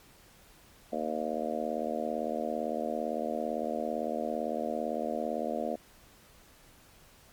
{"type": "harmonic tone", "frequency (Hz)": 77.78, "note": "D#2", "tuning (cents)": 0, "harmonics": [3, 4, 5, 6, 7, 8, 9], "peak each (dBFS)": [-37, -40, -43, -39, -37, -36, -37], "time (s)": [0.92, 5.76], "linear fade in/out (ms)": 10, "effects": ["pink hiss -58 dBFS RMS until 7.32 s", "MP3 96 kbps"]}